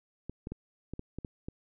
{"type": "clicks", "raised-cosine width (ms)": 3, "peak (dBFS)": -25, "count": 8, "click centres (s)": [0.296, 0.471, 0.52, 0.936, 0.994, 1.186, 1.248, 1.485], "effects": []}